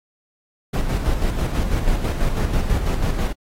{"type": "noise with tremolo", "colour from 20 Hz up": "brown", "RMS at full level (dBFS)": -18, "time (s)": [0.73, 3.33], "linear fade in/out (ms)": 10, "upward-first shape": "square", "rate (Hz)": 6.1, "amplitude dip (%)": 45, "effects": ["AAC 48 kbps"]}